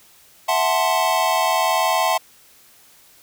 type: chord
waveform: square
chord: F# half-diminished seventh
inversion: third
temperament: equal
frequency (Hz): 659.3 / 740 / 880 / 1046.5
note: E5 / F#5 / A5 / C6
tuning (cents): 0 / 0 / 0 / 0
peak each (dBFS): -23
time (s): 0.48-2.18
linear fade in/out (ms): 10
effects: white hiss -51 dBFS RMS until 3.22 s